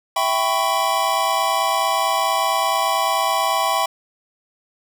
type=chord; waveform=square; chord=C# half-diminished seventh; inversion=first; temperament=equal with one note detuned; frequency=659.3 / 784 / 999.8 / 1108.7 Hz; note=E5 / G5 / B5 / C#6; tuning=0 / 0 / +21 / 0 cents; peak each=-25 / -23 / -23 / -24 dBFS; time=0.16-3.86 s; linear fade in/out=5 ms; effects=none